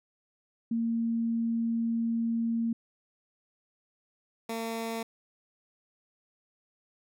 sine / 15% pulse tone pair in turn, 230 / 227.1 Hz, A#3 / A#3, -23 / -45 cents, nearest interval unison, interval 22 cents, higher first, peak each -26 dBFS, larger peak neither, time 0.71-2.73 / 4.49-5.03 s, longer first, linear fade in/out 5 ms, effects none

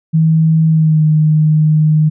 sine tone with pitch glide, 160.1 to 154.38 Hz, D#3 to D#3, +50 to -13 cents, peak -7 dBFS, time 0.13-2.1 s, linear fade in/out 20 ms, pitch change -63 cents, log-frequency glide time 0.68-1.04 s, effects none

